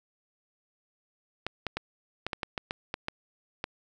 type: clicks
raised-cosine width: 0.3 ms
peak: -15 dBFS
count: 11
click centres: 1.466 / 1.667 / 1.77 / 2.266 / 2.332 / 2.432 / 2.578 / 2.709 / 2.941 / 3.084 / 3.641 s
effects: none